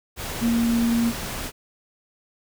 sine tone in noise, 233.1 Hz, A#3, in tune, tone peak -18 dBFS, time 0.4-1.13 s, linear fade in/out 50 ms, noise pink, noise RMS -31 dBFS, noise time 0.16-1.52 s, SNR +10 dB, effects none

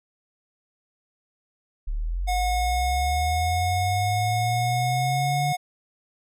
sine linear sweep, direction up, 34.65 to 146.83 Hz, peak -24 dBFS, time 1.87-5.53 s, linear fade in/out 10 ms
square tone, 725 Hz, F#5, 35 cents flat, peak -24 dBFS, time 2.27-5.57 s, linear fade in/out 20 ms
effects resampled to 32000 Hz

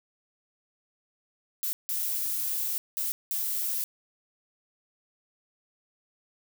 violet noise bursts at uneven times, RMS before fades -30 dBFS, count 4, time 1.63-1.73 / 1.89-2.78 / 2.97-3.12 / 3.31-3.84 s, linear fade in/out 0 ms, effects none

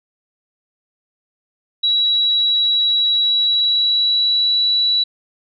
sine tone with pitch glide, 3896 to 3932 Hz, B7 to B7, -24 to -8 cents, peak -13 dBFS, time 1.83-5.04 s, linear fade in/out 10 ms, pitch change +16 cents, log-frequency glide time 3.18-4.63 s, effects none

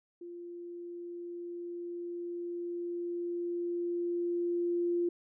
sine tone with level ramp, 347.2 Hz, F4, 10 cents flat, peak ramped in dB -42 to -27 dBFS, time 0.21-5.09 s, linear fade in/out 5 ms, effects none

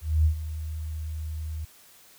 sine tone with ADSR envelope, 78 Hz, D#2, 5 cents sharp, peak -16 dBFS, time 0.01-1.65 s, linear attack 240 ms, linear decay 95 ms, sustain -14 dB, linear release 6 ms, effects white hiss -54 dBFS RMS until 2.18 s

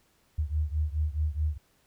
sine beating tone pair, 74.7 / 79.4 Hz, D2 / D#2, +30 / +36 cents, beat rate 4.7 Hz, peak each -28 / -30 dBFS, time 0.38-1.58 s, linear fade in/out 10 ms, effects pink hiss -67 dBFS RMS until 1.86 s

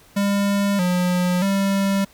square tone with pitch steps, 200.6 / 179.4 / 196.6 Hz, G3 / F3 / G3, +40 / +47 / +5 cents, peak -18 dBFS, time 0.16-2.05 s, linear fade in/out 10 ms, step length 630 ms, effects pink hiss -51 dBFS RMS until 2.13 s

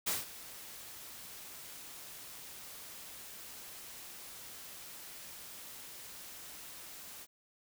white noise with ADSR envelope, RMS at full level -32 dBFS, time 0.06-7.27 s, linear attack 17 ms, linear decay 170 ms, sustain -17 dB, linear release 45 ms, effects none

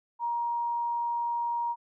sine tone, 944 Hz, A#5, 22 cents sharp, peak -27 dBFS, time 0.19-1.76 s, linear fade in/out 50 ms, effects none

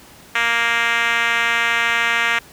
5% pulse tone with band-pass filter, 233.1 Hz, A#3, in tune, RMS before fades -18 dBFS, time 0.35-2.39 s, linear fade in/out 5 ms, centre 2000 Hz, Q 1.4, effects pink hiss -44 dBFS RMS until 2.52 s + high-pass 60 Hz 12 dB/octave

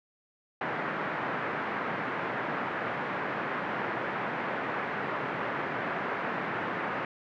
white band-pass noise, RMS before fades -33 dBFS, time 0.61-7.05 s, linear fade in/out 2 ms, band 130 to 1800 Hz, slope 24 dB/octave, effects none

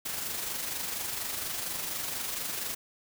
white noise with amplitude modulation, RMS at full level -33 dBFS, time 0.05-2.75 s, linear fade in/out 10 ms, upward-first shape sine, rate 24.2 Hz, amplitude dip 40%, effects none

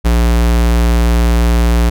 square tone with ADSR envelope, 58.5 Hz, A#1, 7 cents sharp, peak -7 dBFS, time 0.04-1.9 s, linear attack 26 ms, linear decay 4 ms, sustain -2 dB, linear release 11 ms, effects none

